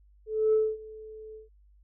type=tone with ADSR envelope; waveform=sine; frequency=435.2 Hz; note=A4; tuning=19 cents flat; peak=-18 dBFS; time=0.26-1.49 s; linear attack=270 ms; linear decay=240 ms; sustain=-23 dB; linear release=140 ms; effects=tanh soft clip ceiling -16 dBFS + added 50 Hz sine -56 dBFS peak until 1.83 s